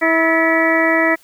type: harmonic tone with a mistuned harmonic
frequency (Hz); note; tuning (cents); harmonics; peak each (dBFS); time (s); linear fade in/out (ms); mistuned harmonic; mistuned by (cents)
325.3; E4; -23; 1 / 2 / 3 / 4 / 5 / 6 / 7; -18 / -18 / -24 / -23 / -25 / -16 / -24; 0.01-1.16; 20; 5; +76
effects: white hiss -51 dBFS RMS until 1.23 s